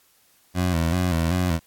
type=tone with vibrato; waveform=20% pulse; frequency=86.3 Hz; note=F2; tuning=20 cents flat; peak=-15 dBFS; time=0.54-1.6 s; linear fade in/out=50 ms; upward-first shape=square; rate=2.6 Hz; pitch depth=81 cents each way; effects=white hiss -60 dBFS RMS until 1.66 s + AAC 64 kbps